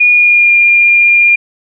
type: tone with pitch glide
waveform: sine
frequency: 2443 to 2405 Hz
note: D#7 to D7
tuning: -32 to +41 cents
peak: -4 dBFS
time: 0-1.36 s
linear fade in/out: 10 ms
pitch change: -27 cents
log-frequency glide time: 0.1-0.53 s
effects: none